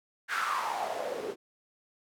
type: noise with band-pass filter sweep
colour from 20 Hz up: white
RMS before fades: -33 dBFS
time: 0.28-1.36 s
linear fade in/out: 50 ms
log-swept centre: 1600 to 370 Hz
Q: 5.4
effects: none